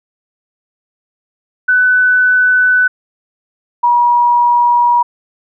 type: tone pair in turn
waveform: sine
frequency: 1499 / 960.5 Hz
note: F#6 / B5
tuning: +22 / -48 cents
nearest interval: minor sixth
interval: 770 cents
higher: first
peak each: -7 dBFS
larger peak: neither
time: 1.68-2.88 / 3.83-5.03 s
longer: neither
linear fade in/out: 10 ms
effects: none